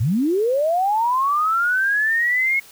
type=linear sweep; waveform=sine; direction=up; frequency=94 to 2188 Hz; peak=-16 dBFS; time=0-2.6 s; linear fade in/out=10 ms; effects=white hiss -46 dBFS RMS until 2.71 s